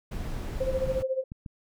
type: noise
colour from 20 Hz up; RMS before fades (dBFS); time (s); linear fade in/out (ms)
brown; -33; 0.11-1.03; 10
type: tone with tremolo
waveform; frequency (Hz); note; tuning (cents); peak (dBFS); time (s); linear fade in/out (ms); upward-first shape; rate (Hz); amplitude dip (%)
sine; 524; C5; +2; -23; 0.6-1.24; 10; sine; 14; 80
type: clicks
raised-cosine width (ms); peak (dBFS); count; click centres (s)
5; -26; 3; 0.877 / 1.319 / 1.462
effects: none